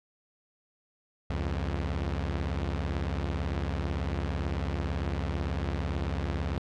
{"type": "beating tone pair", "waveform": "sawtooth", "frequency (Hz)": [68.7, 86.7], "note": ["C#2", "F2"], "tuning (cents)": [-15, -12], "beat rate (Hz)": 18, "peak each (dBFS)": [-27, -29], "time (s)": [1.3, 6.58], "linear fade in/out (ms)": 0, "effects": ["low-pass 4000 Hz 12 dB/octave"]}